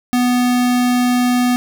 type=tone; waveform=square; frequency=246.9 Hz; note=B3; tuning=in tune; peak=-13 dBFS; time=0.13-1.56 s; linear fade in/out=0 ms; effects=none